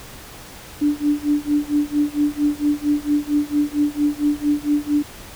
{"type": "tone with tremolo", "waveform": "sine", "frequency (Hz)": 293.7, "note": "D4", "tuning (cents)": 0, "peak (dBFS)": -13, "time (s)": [0.81, 5.03], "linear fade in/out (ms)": 10, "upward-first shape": "sine", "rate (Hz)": 4.4, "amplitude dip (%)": 95, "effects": ["pink hiss -39 dBFS RMS until 5.35 s"]}